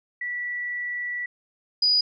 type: tone pair in turn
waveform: sine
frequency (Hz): 1954 / 4924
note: B6 / D#8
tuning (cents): -19 / -19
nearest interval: octave + major third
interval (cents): 1600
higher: second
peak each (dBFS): -27 / -17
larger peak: second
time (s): 0.21-1.26 / 1.82-2.01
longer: first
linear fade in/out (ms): 5
effects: none